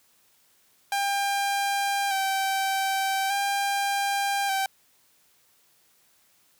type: tone with vibrato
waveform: sawtooth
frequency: 787 Hz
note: G5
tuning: 7 cents sharp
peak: -20 dBFS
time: 0.92-4.66 s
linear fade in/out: 2 ms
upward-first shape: square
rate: 0.42 Hz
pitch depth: 25 cents each way
effects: white hiss -63 dBFS RMS until 6.59 s + high-pass 60 Hz 12 dB/octave